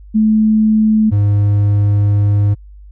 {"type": "tone pair in turn", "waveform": ["sine", "triangle"], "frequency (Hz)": [216.9, 102.36], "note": ["A3", "G#2"], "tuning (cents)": [-25, -25], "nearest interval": "octave + minor second", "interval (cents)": 1300, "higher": "first", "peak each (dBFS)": [-8, -7], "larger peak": "second", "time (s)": [[0.14, 1.11], [1.11, 2.55]], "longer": "second", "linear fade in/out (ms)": 20, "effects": ["added 50 Hz sine -34 dBFS peak until 2.91 s"]}